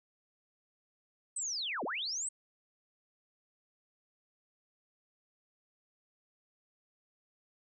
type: linear two-way sweep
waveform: sine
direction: down then up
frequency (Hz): 8372 to 196 to 8372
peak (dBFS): -34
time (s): 1.36-2.29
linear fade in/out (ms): 5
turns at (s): 1.84
effects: none